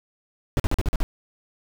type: noise bursts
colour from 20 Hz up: brown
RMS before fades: -20 dBFS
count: 7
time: 0.57-1.03 s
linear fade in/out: 0 ms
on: 28 ms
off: 44 ms
effects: none